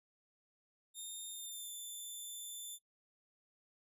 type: tone with pitch glide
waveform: 5% pulse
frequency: 3655 to 3537 Hz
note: A#7 to A7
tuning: -35 to +8 cents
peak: -37 dBFS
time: 0.94-2.79 s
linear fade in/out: 50 ms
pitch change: -57 cents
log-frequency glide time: 1.3-1.71 s
effects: noise-tail reverb RT60 0.1 s tail -19 dB re dry + resampled to 32000 Hz